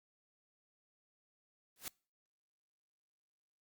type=noise with exponential growth; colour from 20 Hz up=white; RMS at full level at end=-38 dBFS; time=1.76-1.88 s; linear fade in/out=1 ms; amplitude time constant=26 ms; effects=noise-tail reverb RT60 0.4 s tail -26 dB re dry + Opus 48 kbps